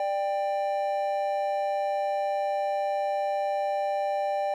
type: tone pair together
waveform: triangle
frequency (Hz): 591.8 / 790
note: D5 / G5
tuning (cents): +13 / +13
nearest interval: perfect fourth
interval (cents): 500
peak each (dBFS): -26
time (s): 0-4.54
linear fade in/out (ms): 2
effects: none